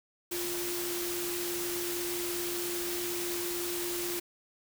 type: tone in noise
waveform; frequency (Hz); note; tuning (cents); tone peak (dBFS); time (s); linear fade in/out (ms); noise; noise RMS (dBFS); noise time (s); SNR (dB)
sine; 349.9; F4; +3; -35; 0.31-4.2; 10; white; -36; 0.31-4.2; -2
effects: none